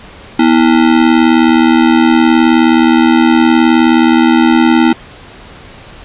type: ring-modulated tone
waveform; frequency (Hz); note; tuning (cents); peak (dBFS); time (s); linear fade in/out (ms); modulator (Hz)
square; 283.7; C#4; +40; -3; 0.39-4.93; 5; 39.6
effects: pink hiss -34 dBFS RMS until 6.04 s + resampled to 8000 Hz